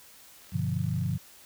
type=click train; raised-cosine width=0.2 ms; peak=-38 dBFS; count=30; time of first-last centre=0.42-1.136 s; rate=40.5 Hz
type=chord; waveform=sine; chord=G dominant seventh; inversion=none; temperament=equal with one note detuned; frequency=98 / 122.83 / 146.83 / 174.61 Hz; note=G2 / B2 / D3 / F3; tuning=0 / -9 / 0 / 0 cents; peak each=-32 dBFS; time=0.52-1.18 s; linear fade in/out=20 ms
effects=white hiss -53 dBFS RMS until 1.45 s